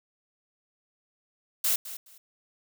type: noise with echo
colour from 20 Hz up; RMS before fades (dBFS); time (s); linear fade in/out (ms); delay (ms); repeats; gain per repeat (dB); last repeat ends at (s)
blue; -25; 1.64-1.76; 5; 210; 2; -14; 2.18
effects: none